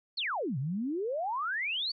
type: exponential two-way sweep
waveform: sine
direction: down then up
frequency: 4632 to 123.47 to 4632 Hz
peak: -30 dBFS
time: 0.17-1.92 s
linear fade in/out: 10 ms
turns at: 0.58 s
effects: none